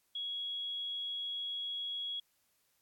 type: tone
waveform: sine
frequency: 3329 Hz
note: G#7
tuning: 3 cents sharp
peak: -36 dBFS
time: 0.15-2.2 s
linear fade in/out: 5 ms
effects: white hiss -75 dBFS RMS until 2.81 s + AAC 64 kbps